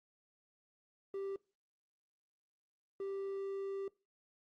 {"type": "tone bursts at uneven times", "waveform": "triangle", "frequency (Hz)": 392, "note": "G4", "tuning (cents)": 0, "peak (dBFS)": -36, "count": 2, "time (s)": [[1.14, 1.36], [3, 3.88]], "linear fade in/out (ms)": 2, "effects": ["noise-tail reverb RT60 0.3 s tail -23 dB re dry", "Opus 32 kbps"]}